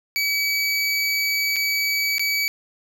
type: tone with dropouts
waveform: 25% pulse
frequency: 2281 Hz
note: C#7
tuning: 49 cents sharp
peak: -16 dBFS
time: 0.16-2.48 s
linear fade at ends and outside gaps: 0 ms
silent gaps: 1.56-1.565 / 2.182-2.195 s
effects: none